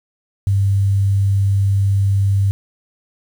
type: tone with quantisation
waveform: sine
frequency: 98.7 Hz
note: G2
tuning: 12 cents sharp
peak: -12 dBFS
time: 0.47-2.51 s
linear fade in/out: 0 ms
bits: 7
effects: none